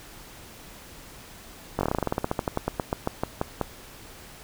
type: slowing click train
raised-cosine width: 1 ms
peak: -10 dBFS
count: 24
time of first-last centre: 1.79-3.613 s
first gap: 20 ms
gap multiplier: 1.11
effects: pink hiss -46 dBFS RMS until 4.43 s